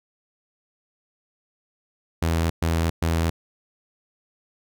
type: tone bursts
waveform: sawtooth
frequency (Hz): 82.41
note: E2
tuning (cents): 0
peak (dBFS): -16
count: 3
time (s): 2.22-3.3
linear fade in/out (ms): 5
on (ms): 280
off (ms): 120
effects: none